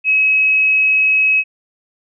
sine tone, 2559 Hz, D#7, 48 cents sharp, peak -10 dBFS, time 0.04-1.44 s, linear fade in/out 50 ms, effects none

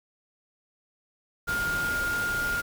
sine tone in noise, 1414 Hz, F6, 21 cents sharp, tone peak -26 dBFS, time 1.47-2.62 s, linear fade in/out 20 ms, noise pink, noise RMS -35 dBFS, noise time 1.47-2.62 s, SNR +6 dB, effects none

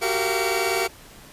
sawtooth tone cluster, 372.4 / 392.1 / 462.6 / 686 / 2276 Hz, F#4 / G4 / A#4 / F5 / C#7, +11 / 0 / -13 / -31 / +45 cents, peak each -24 dBFS, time 0.01-0.88 s, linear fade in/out 20 ms, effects pink hiss -46 dBFS RMS until 1.32 s + resampled to 32000 Hz

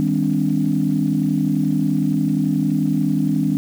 sine tone cluster, 157.2 / 200.6 / 258 / 289.2 Hz, D#3 / G3 / C4 / D4, +18 / +40 / -24 / -27 cents, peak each -21 dBFS, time 0-3.57 s, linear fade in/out 0 ms, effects tanh soft clip ceiling -6 dBFS + 7-bit

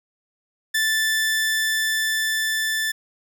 sawtooth tone with level ramp, 1760 Hz, A6, in tune, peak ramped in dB -15 to -18 dBFS, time 0.74-2.92 s, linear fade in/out 10 ms, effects none

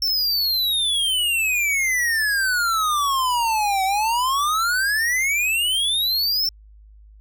square exponential two-way sweep, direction down then up, 5430 to 753 to 5430 Hz, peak -19 dBFS, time 0.02-6.49 s, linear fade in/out 2 ms, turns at 3.84 s, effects added 52 Hz sine -44 dBFS peak until 7.2 s

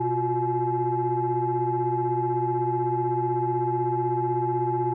sine tone cluster, 125.1 / 349.3 / 365.3 / 852 Hz, B2 / F4 / F#4 / G#5, +23 / 0 / -22 / +44 cents, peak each -29 / -27 / -29 / -25 dBFS, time 0-4.94 s, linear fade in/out 10 ms, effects tanh soft clip ceiling -15 dBFS

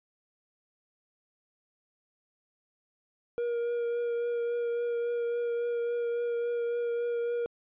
triangle tone with vibrato, 473.7 Hz, A#4, 28 cents sharp, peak -26 dBFS, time 3.38-7.46 s, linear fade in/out 0 ms, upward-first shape triangle, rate 3.6 Hz, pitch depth 16 cents each way, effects resampled to 8000 Hz

